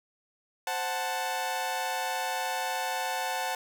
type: chord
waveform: sawtooth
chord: F# diminished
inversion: second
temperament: equal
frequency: 523.3 / 740 / 880 Hz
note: C5 / F#5 / A5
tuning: 0 / 0 / 0 cents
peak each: -34 / -29 / -29 dBFS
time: 0.67-3.55 s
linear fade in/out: 2 ms
effects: none